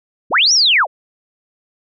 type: linear two-way sweep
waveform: sine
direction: up then down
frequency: 63 to 5920 to 455 Hz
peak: -9 dBFS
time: 0.3-0.87 s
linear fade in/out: 50 ms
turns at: 0.53 s
effects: none